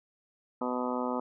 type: harmonic tone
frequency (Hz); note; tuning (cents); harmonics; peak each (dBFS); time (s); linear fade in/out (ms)
124.9; B2; +20; 2 / 3 / 4 / 5 / 6 / 7 / 8 / 9 / 10; -33 / -40 / -36 / -39 / -43 / -38 / -39 / -44 / -40; 0.61-1.2; 5
effects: none